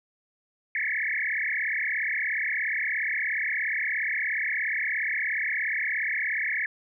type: tone with frequency modulation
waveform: sine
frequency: 1975.5 Hz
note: B6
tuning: in tune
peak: -25 dBFS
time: 0.75-6.66 s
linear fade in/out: 2 ms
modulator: 37 Hz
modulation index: 7.6
effects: none